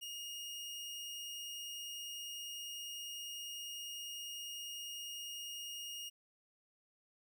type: tone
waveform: sawtooth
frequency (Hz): 2855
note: F7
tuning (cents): +37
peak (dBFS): -40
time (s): 0.01-6.1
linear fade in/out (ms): 20
effects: none